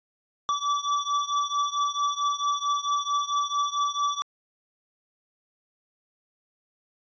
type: beating tone pair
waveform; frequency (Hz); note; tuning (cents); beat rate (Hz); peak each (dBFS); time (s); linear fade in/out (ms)
square; 1154 / 1158.5; D6 / D6; -31 / -24; 4.5; -27 / -29; 0.49-4.22; 0
effects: resampled to 16000 Hz